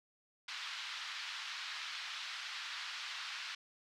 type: band-pass noise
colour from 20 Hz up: white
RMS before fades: -44 dBFS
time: 0.48-3.55 s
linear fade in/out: 5 ms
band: 1100 to 4400 Hz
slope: 24 dB/octave
effects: none